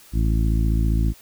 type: harmonic tone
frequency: 55 Hz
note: A1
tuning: in tune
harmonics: 1 / 2 / 3 / 4 / 5 / 6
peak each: -18 / -24 / -28 / -30 / -32 / -34 dBFS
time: 0.12-1.14 s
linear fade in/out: 50 ms
effects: white hiss -49 dBFS RMS until 1.21 s